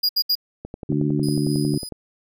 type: tone bursts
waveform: square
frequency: 4860 Hz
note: D#8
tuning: 42 cents flat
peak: -17 dBFS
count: 3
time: 0.03-0.354 s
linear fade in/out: 10 ms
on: 62 ms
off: 69 ms
type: click train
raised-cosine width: 2 ms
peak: -19 dBFS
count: 15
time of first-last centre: 0.65-1.923 s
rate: 11 Hz
type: harmonic tone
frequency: 73.42 Hz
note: D2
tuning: in tune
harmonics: 2 / 3 / 4 / 5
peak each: -22 / -26 / -23 / -28 dBFS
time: 0.89-1.78 s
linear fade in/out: 5 ms
type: tone with tremolo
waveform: 25% pulse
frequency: 4978 Hz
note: D#8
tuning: in tune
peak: -27 dBFS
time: 1.23-1.89 s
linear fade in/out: 2 ms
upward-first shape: sine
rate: 3.7 Hz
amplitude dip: 40%
effects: none